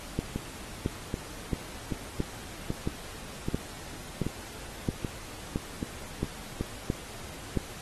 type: two click trains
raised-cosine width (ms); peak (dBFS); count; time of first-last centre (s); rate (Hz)
3; -17 / -14; 9 / 12; 0.36-6.61 / 0.19-7.573; 1.28 / 1.49
effects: pink hiss -44 dBFS RMS until 7.81 s + AAC 32 kbps